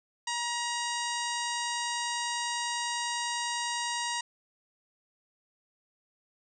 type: harmonic tone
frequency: 950 Hz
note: A#5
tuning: 33 cents sharp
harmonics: 1 / 2 / 3 / 4 / 5 / 6 / 7 / 8 / 9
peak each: -34 / -37 / -39 / -40 / -41 / -42 / -42 / -43 / -44 dBFS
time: 0.27-4.21 s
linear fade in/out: 5 ms
effects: none